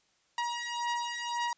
sawtooth beating tone pair, 952 / 953.9 Hz, A#5 / A#5, +36 / +40 cents, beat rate 1.9 Hz, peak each -31 dBFS, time 0.38-1.53 s, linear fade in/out 2 ms, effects white hiss -70 dBFS RMS until 1.57 s + resampled to 16000 Hz

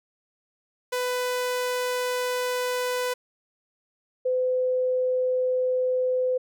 sawtooth / sine tone pair in turn, 498.2 / 508.1 Hz, B4 / B4, +15 / +49 cents, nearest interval unison, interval 34 cents, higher second, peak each -21 dBFS, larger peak neither, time 0.92-3.14 / 4.25-6.38 s, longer first, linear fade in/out 10 ms, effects none

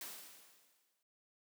white noise with exponential decay, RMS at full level -45 dBFS, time 0.01-1.03 s, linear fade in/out 2 ms, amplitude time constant 220 ms, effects noise-tail reverb RT60 0.5 s tail -25 dB re dry + high-pass 200 Hz 12 dB/octave

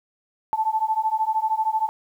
sine beating tone pair, 870 / 883 Hz, A5 / A5, -20 / +6 cents, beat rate 13 Hz, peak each -23 / -23 dBFS, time 0.53-1.89 s, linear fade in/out 0 ms, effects 9-bit

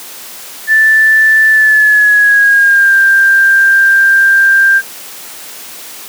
sine tone with pitch glide, 1760 to 1586.2 Hz, A6 to G6, 0 to +20 cents, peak -4 dBFS, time 0.67-4.82 s, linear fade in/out 50 ms, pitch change -180 cents, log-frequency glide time 1.49-2.95 s, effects white hiss -29 dBFS RMS until 6.08 s + high-pass 200 Hz 12 dB/octave

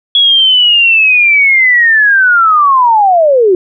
sine linear sweep, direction down, 3367 to 350.6 Hz, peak -4 dBFS, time 0.15-3.55 s, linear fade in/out 2 ms, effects none

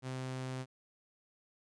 sawtooth tone, 129.7 Hz, C3, 15 cents flat, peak -34 dBFS, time 0.02-0.66 s, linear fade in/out 50 ms, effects resampled to 22050 Hz

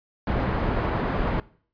pink low-pass noise, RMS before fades -25 dBFS, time 0.27-1.4 s, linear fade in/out 2 ms, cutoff 1400 Hz, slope 12 dB/octave, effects noise-tail reverb RT60 0.5 s tail -21 dB re dry + resampled to 11025 Hz

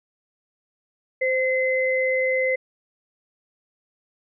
sine tone pair together, 519.2 / 2051 Hz, C5 / C7, -13 / -35 cents, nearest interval 2 octaves, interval 2378 cents, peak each -21 / -23 dBFS, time 1.21-2.56 s, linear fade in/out 10 ms, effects none

